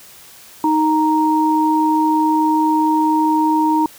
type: tone pair together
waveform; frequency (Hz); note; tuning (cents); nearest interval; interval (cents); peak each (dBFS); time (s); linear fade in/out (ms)
sine; 311.9 / 932.3; D#4 / A#5; +4 / 0; octave + perfect fifth; 1896; -15; 0.64-3.86; 2
effects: white hiss -42 dBFS RMS until 3.98 s